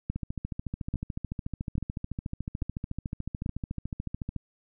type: two click trains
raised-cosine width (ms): 5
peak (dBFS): -17 / -20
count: 5 / 59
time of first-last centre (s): 0.1-3.461 / 0.16-4.363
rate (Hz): 1.19 / 13.8
effects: none